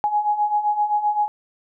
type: beating tone pair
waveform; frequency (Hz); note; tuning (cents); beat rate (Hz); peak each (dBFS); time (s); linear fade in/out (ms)
sine; 830.6 / 838.3; G#5 / G#5; 0 / +16; 7.7; -24 / -19; 0.04-1.28; 0
effects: none